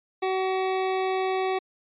25% pulse tone, 377.4 Hz, F#4, 34 cents sharp, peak -20 dBFS, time 0.22-1.59 s, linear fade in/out 10 ms, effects resampled to 8000 Hz

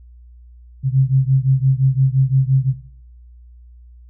sine beating tone pair, 130.81 / 136.61 Hz, C3 / C#3, 0 / -25 cents, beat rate 5.8 Hz, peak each -14 / -15 dBFS, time 0.83-2.74 s, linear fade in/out 50 ms, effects noise-tail reverb RT60 0.7 s tail -17 dB re dry + added 60 Hz sine -40 dBFS peak until 4.09 s

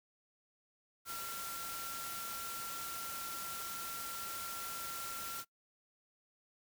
sine tone in noise, 1366 Hz, F6, 39 cents flat, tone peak -44 dBFS, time 1.05-5.45 s, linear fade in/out 50 ms, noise white, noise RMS -44 dBFS, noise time 1.05-5.45 s, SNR -3 dB, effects noise-tail reverb RT60 0.1 s tail -22 dB re dry

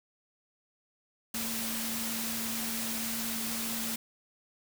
sine tone in noise, 227.1 Hz, A#3, 45 cents flat, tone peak -38 dBFS, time 1.34-3.96 s, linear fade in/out 5 ms, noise white, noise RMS -35 dBFS, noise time 1.34-3.96 s, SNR -6 dB, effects none

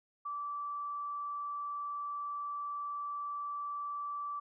sine tone, 1161 Hz, D6, 20 cents flat, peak -36 dBFS, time 0.25-4.4 s, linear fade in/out 10 ms, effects none

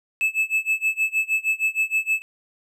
triangle tone with tremolo, 2610 Hz, E7, 18 cents flat, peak -15 dBFS, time 0.21-2.22 s, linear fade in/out 0 ms, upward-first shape sine, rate 6.4 Hz, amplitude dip 95%, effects none

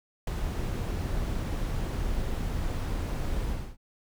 brown noise with ADSR envelope, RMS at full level -25 dBFS, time 0.27-3.77 s, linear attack 4 ms, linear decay 12 ms, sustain -5 dB, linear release 290 ms, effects none

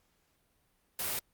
white noise, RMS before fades -34 dBFS, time 0.99-1.19 s, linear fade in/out 2 ms, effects pink hiss -73 dBFS RMS until 1.33 s + Opus 48 kbps

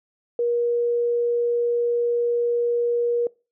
sine tone, 476.1 Hz, A#4, 37 cents sharp, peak -19 dBFS, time 0.39-3.27 s, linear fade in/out 2 ms, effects noise-tail reverb RT60 0.3 s tail -23 dB re dry

